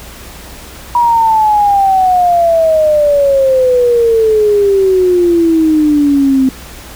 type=exponential sweep; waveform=sine; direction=down; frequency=967 to 259.7 Hz; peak=-6 dBFS; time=0.95-6.49 s; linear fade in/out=2 ms; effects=added 60 Hz sine -35 dBFS peak until 6.95 s + pink hiss -32 dBFS RMS until 6.95 s